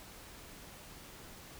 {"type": "silence", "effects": ["pink hiss -52 dBFS RMS until 1.59 s"]}